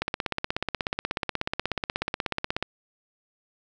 click train, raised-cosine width 0.3 ms, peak -10 dBFS, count 44, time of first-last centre 0.02-2.626 s, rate 16.5 Hz, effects none

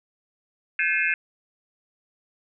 sine tone cluster, 1547 / 1714 / 2140 / 2453 / 2623 Hz, G6 / A6 / C7 / D#7 / E7, -23 / -46 / +38 / -25 / -9 cents, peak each -27 dBFS, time 0.79-1.14 s, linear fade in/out 2 ms, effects none

